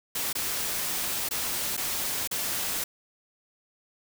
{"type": "noise with dropouts", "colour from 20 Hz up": "white", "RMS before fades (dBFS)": -30, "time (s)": [0.15, 2.84], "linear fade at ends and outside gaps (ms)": 5, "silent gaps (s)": [[0.329, 0.351], [1.289, 1.309], [1.768, 1.775], [2.275, 2.311]], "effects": []}